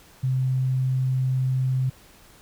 sine tone, 130 Hz, C3, 11 cents flat, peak -20 dBFS, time 0.23-1.9 s, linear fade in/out 10 ms, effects pink hiss -52 dBFS RMS until 2.41 s

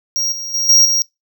square tone with level steps, 5630 Hz, F8, 13 cents sharp, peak -16 / -24 / -16 / -7 / -13 dBFS, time 0.16-1.02 s, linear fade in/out 0 ms, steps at 0.32 / 0.54 / 0.69 / 0.85 s, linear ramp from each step 2 ms, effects noise-tail reverb RT60 0.2 s tail -24 dB re dry

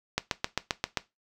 click train, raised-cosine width 0.2 ms, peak -8 dBFS, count 7, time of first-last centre 0.18-0.973 s, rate 7.57 Hz, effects noise-tail reverb RT60 0.2 s tail -17 dB re dry

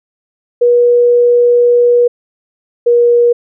sine tone pair in turn, 482.6 / 477.3 Hz, B4 / A#4, -40 / +41 cents, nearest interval unison, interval 19 cents, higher first, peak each -5 dBFS, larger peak neither, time 0.61-2.08 / 2.86-3.33 s, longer first, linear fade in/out 10 ms, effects none

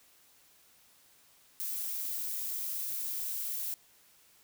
violet noise, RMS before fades -36 dBFS, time 1.6-3.74 s, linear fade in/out 0 ms, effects white hiss -63 dBFS RMS until 4.43 s

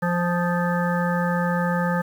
harmonic tone with a mistuned harmonic, 174.61 Hz, F3, in tune, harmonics 1 / 3 / 5 / 7 / 9 / 10, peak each -22 / -27 / -29 / -30 / -32 / -32 dBFS, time 0.02-2.02 s, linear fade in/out 10 ms, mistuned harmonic 7, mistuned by +26 cents, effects 8-bit

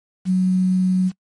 sine tone with quantisation, 185 Hz, F#3, in tune, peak -14 dBFS, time 0.25-1.12 s, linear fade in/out 50 ms, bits 7, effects noise-tail reverb RT60 0.1 s tail -24 dB re dry + MP3 48 kbps

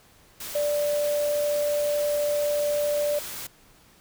sine tone in noise, 587 Hz, D5, 1 cent flat, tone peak -22 dBFS, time 0.55-3.19 s, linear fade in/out 5 ms, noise white, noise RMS -36 dBFS, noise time 0.4-3.47 s, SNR +11 dB, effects pink hiss -56 dBFS RMS until 4 s

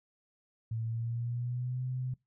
sine tone with pitch glide, 113.1 to 127.69 Hz, A2 to C3, +48 to -42 cents, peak -32 dBFS, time 0.71-2.14 s, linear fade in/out 5 ms, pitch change +210 cents, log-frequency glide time 0.84-1.84 s, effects noise-tail reverb RT60 0.2 s tail -23 dB re dry

